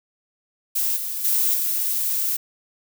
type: noise with level steps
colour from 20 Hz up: violet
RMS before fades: -22 / -28 / -20 / -23 dBFS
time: 0.75-2.37 s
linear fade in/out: 10 ms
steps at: 0.96 / 1.24 / 1.54 s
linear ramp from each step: 10 ms
effects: none